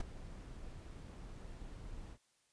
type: noise with ADSR envelope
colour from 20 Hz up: brown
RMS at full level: -32 dBFS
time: 0-2.18 s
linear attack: 4 ms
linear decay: 12 ms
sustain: -17 dB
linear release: 57 ms
effects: white hiss -75 dBFS RMS until 2.52 s + resampled to 22050 Hz